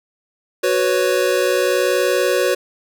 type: chord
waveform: square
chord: F# suspended fourth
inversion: none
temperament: equal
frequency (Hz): 370 / 493.9 / 554.4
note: F#4 / B4 / C#5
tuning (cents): 0 / 0 / 0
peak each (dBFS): -20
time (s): 0.63-2.55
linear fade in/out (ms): 10
effects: none